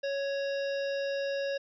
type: harmonic tone with a mistuned harmonic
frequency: 555 Hz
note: C#5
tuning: 2 cents sharp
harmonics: 1 / 3 / 5 / 7 / 9 / 10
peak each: -30 / -40 / -44 / -47 / -49 / -50 dBFS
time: 0.03-1.58 s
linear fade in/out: 10 ms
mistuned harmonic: 7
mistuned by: -41 cents
effects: none